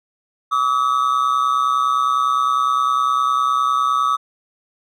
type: ring-modulated tone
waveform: triangle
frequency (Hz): 1214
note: D#6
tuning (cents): -43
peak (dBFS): -10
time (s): 0.51-4.17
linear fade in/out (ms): 20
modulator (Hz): 64.9
effects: none